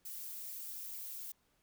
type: noise with flanger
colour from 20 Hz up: violet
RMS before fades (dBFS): -45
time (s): 0.05-1.32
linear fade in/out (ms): 5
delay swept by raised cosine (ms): 0.39 to 5.89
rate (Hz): 2.2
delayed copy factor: +0.5
effects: pink hiss -75 dBFS RMS until 1.62 s